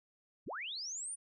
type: linear sweep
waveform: sine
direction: up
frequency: 34.78 to 9610 Hz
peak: -39 dBFS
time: 0.46-1.16 s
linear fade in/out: 20 ms
effects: none

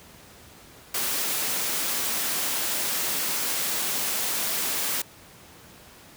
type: high-pass noise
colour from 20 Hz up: white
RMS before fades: -27 dBFS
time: 0.94-5.02 s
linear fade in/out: 5 ms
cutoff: 160 Hz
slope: 24 dB/octave
effects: pink hiss -49 dBFS RMS until 6.16 s + high-pass 60 Hz 12 dB/octave

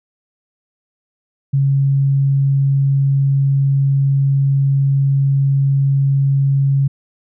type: tone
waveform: sine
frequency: 137.8 Hz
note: C#3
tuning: 10 cents flat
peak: -11 dBFS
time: 1.53-6.88 s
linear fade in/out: 10 ms
effects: none

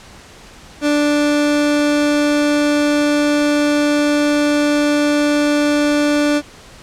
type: tone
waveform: 30% pulse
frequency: 293.7 Hz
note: D4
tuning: in tune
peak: -10 dBFS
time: 0.81-6.42 s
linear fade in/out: 50 ms
effects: pink hiss -40 dBFS RMS until 6.82 s + low-pass 8000 Hz 12 dB/octave

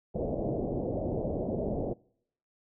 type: low-pass noise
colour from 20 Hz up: white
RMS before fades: -32 dBFS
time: 0.14-1.94 s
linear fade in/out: 20 ms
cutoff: 650 Hz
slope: 48 dB/octave
effects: noise-tail reverb RT60 0.7 s tail -26 dB re dry

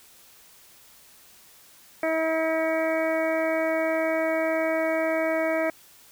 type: harmonic tone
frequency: 321.3 Hz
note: E4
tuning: 44 cents flat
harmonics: 1 / 2 / 3 / 4 / 5 / 6 / 7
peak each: -29 / -24 / -37 / -36 / -36 / -35 / -33 dBFS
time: 2.03-5.7 s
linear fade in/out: 2 ms
effects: white hiss -53 dBFS RMS until 6.11 s

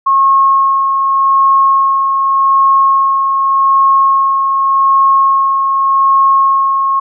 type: tone with tremolo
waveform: sine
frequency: 1086 Hz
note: C#6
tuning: 36 cents flat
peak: -5 dBFS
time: 0.06-7 s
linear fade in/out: 10 ms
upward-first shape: sine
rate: 0.85 Hz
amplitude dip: 40%
effects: none

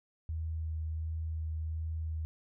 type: tone with vibrato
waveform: sine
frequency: 79.7 Hz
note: D#2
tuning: 42 cents sharp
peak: -33 dBFS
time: 0.29-2.25 s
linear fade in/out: 0 ms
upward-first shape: sine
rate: 1.4 Hz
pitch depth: 12 cents each way
effects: none

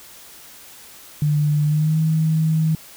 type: tone with pitch glide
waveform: sine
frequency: 148.8 to 158.56 Hz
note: D3 to D#3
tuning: +23 to +33 cents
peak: -15 dBFS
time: 1.22-2.75 s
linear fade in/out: 2 ms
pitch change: +110 cents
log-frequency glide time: 1.63-1.99 s
effects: white hiss -43 dBFS RMS until 2.96 s

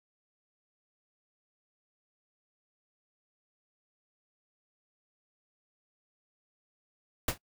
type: noise with exponential decay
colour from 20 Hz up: pink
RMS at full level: -23 dBFS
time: 7.28-7.38 s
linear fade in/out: 5 ms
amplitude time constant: 21 ms
effects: noise-tail reverb RT60 0.1 s tail -22 dB re dry

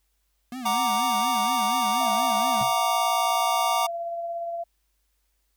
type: tone with vibrato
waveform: square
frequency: 233.1 Hz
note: A#3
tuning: in tune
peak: -33 dBFS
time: 0.52-2.63 s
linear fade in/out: 2 ms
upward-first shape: sine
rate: 4.2 Hz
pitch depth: 200 cents each way
type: chord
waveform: square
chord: Gb augmented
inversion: none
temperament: equal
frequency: 740 / 932.3 / 1174.7 Hz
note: Gb5 / Bb5 / D6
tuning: 0 / 0 / 0 cents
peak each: -27 dBFS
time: 0.65-3.87 s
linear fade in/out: 10 ms
type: tone with tremolo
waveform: sine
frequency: 681 Hz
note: F5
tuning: 44 cents flat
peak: -27 dBFS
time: 2-4.64 s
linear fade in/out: 10 ms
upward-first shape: sine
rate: 17 Hz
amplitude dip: 25%
type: tone with exponential decay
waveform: sine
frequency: 130.81 Hz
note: C3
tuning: in tune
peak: -29 dBFS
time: 2.61-2.78 s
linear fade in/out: 2 ms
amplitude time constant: 36 ms
effects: added 50 Hz sine -70 dBFS peak until 5.56 s + white hiss -74 dBFS RMS until 5.56 s

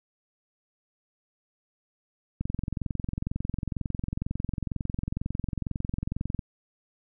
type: click train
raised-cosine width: 5 ms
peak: -17 dBFS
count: 89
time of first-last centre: 2.41-6.392 s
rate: 22.1 Hz
effects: none

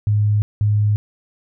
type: tone pair in turn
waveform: sine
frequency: 104.7 / 104.7 Hz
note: G#2 / G#2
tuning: +15 / +15 cents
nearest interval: unison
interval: 0 cents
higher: neither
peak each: -13 dBFS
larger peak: neither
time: 0.07-0.42 / 0.61-0.96 s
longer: neither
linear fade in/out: 0 ms
effects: none

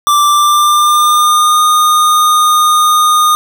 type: tone with pitch glide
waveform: square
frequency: 1174.7 to 1227.4 Hz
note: D6 to D#6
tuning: 0 to -24 cents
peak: -7 dBFS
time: 0.07-3.35 s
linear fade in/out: 0 ms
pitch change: +76 cents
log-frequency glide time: 0.27-1.62 s
effects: none

